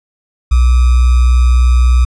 sine tone with sample-and-hold, 61.74 Hz, B1, in tune, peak -5 dBFS, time 0.51-2.05 s, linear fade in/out 10 ms, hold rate 1225 Hz, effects resampled to 22050 Hz

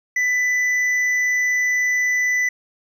triangle tone with hard clipping, 1991 Hz, B6, 14 cents sharp, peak -18 dBFS, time 0.16-2.49 s, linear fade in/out 5 ms, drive 8 dB, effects none

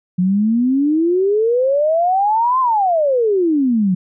sine exponential two-way sweep, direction up then down, 176.5 to 1059 to 176.5 Hz, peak -12 dBFS, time 0.18-3.95 s, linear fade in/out 10 ms, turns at 2.6 s, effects none

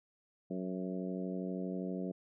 harmonic tone with a mistuned harmonic, 92.5 Hz, F#2, in tune, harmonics 2 / 3 / 4 / 5 / 6 / 7, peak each -38 / -42 / -44 / -46 / -48 / -49 dBFS, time 0.5-2.12 s, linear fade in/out 10 ms, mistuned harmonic 7, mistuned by +28 cents, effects none

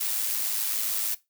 blue noise with amplitude modulation, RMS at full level -26 dBFS, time 0-1.15 s, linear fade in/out 10 ms, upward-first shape sine, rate 107 Hz, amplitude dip 45%, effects noise-tail reverb RT60 0.2 s tail -18 dB re dry

